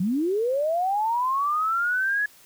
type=linear sweep; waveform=sine; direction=up; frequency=169.1 to 1700 Hz; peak=-21 dBFS; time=0-2.26 s; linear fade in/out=5 ms; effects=white hiss -53 dBFS RMS until 2.45 s